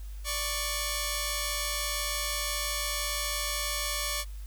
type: tone pair together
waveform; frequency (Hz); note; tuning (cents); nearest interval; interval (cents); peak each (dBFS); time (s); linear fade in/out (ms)
5% pulse; 587.3 / 1108.7; D5 / C#6; 0 / 0; major seventh; 1100; -22 / -20; 0.24-4.25; 50
effects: added 50 Hz sine -37 dBFS peak until 4.46 s + white hiss -57 dBFS RMS until 4.46 s